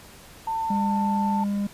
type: tone with pitch glide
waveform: sine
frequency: 896 to 887.2 Hz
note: A5 to A5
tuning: +31 to +14 cents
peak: -24 dBFS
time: 0.47-1.44 s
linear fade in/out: 5 ms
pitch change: -17 cents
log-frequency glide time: 0.89-0.94 s
type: tone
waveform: triangle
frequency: 202.1 Hz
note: G#3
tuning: 47 cents flat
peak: -21 dBFS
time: 0.7-1.67 s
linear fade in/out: 5 ms
effects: pink hiss -47 dBFS RMS until 1.73 s + resampled to 32000 Hz